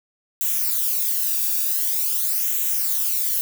violet noise with flanger, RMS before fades -22 dBFS, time 0.41-3.41 s, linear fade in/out 0 ms, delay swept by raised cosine 0.2 to 0.98 ms, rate 0.46 Hz, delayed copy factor -0.65, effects none

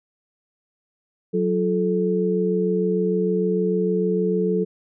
sine tone cluster, 183.9 / 347.6 / 434.2 Hz, F#3 / F4 / A4, -10 / -8 / -23 cents, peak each -22 / -27 / -21 dBFS, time 1.33-4.65 s, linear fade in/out 20 ms, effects none

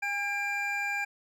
triangle tone cluster, 814 / 1618 / 2370 Hz, G#5 / G#6 / D7, -35 / -46 / +15 cents, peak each -34 / -32 / -30 dBFS, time 0.02-1.05 s, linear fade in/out 10 ms, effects none

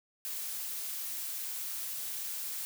blue noise, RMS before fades -38 dBFS, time 0.25-2.65 s, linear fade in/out 0 ms, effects none

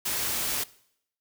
white noise, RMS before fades -29 dBFS, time 0.05-0.64 s, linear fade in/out 10 ms, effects noise-tail reverb RT60 0.7 s tail -20 dB re dry

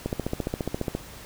click train, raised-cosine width 2 ms, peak -13 dBFS, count 14, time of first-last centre 0.06-0.95 s, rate 14.6 Hz, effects pink hiss -44 dBFS RMS until 1.25 s

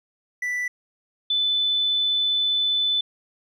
triangle / sine tone pair in turn, 1975.5 / 3505 Hz, B6 / A7, 0 / -7 cents, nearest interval minor seventh, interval 993 cents, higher second, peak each -22 / -19 dBFS, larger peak second, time 0.42-0.68 / 1.3-3.01 s, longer second, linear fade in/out 5 ms, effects none

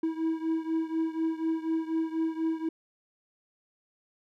triangle beating tone pair, 322.1 / 326.2 Hz, E4 / E4, -40 / -18 cents, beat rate 4.1 Hz, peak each -27 / -30 dBFS, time 0.03-2.69 s, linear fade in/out 5 ms, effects none

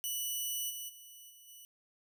5% pulse tone with level steps, 2960 Hz, F#7, in tune, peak -26 / -32 / -43 / -47 / -43 dBFS, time 0.04-1.65 s, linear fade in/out 0 ms, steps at 0.69 / 0.88 / 1.29 / 1.47 s, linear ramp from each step 20 ms, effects none

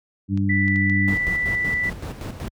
harmonic tone, 98 Hz, G2, in tune, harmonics 1 / 2 / 3, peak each -21 / -22 / -26 dBFS, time 0.28-1.17 s, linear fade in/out 50 ms
clicks, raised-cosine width 0.2 ms, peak -24 dBFS, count 4, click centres 0.375 / 0.681 / 0.76 / 0.898 s
sine tone, 1975.5 Hz, B6, in tune, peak -20 dBFS, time 0.49-1.9 s, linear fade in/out 10 ms
brown noise with tremolo, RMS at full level -25 dBFS, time 1.08-2.48 s, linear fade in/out 0 ms, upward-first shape square, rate 5.3 Hz, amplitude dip 55%
effects high-pass 60 Hz 12 dB/octave

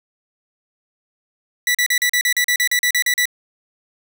sawtooth tone bursts, 1963 Hz, B6, 11 cents flat, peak -11 dBFS, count 14, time 1.67-3.255 s, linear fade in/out 2 ms, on 77 ms, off 39 ms, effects none

